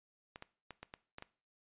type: clicks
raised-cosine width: 0.3 ms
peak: -30 dBFS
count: 7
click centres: 0.359 / 0.424 / 0.707 / 0.83 / 0.939 / 1.184 / 1.224 s
effects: noise-tail reverb RT60 0.4 s tail -19 dB re dry + resampled to 8000 Hz